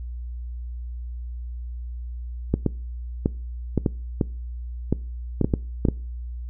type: clicks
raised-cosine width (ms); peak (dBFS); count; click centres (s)
3; -6; 12; 2.54 / 2.663 / 3.259 / 3.777 / 3.862 / 4.212 / 4.926 / 5.413 / 5.445 / 5.538 / 5.852 / 5.886
effects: noise-tail reverb RT60 0.4 s tail -23 dB re dry + added 60 Hz sine -30 dBFS peak until 6.49 s